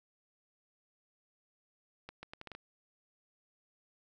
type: accelerating click train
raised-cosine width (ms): 0.3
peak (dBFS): -29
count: 7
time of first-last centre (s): 2.09-2.55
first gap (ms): 140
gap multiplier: 0.75
effects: none